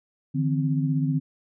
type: tone cluster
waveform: sine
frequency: 149.3 / 165.1 / 261.1 Hz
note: D3 / E3 / C4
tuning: +29 / +3 / -3 cents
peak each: -23 / -30 / -26 dBFS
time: 0.34-1.2 s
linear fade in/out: 20 ms
effects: none